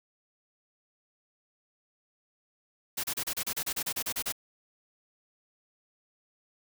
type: noise bursts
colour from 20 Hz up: white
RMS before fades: -32 dBFS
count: 14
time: 2.97-4.324 s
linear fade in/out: 10 ms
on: 67 ms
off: 32 ms
effects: none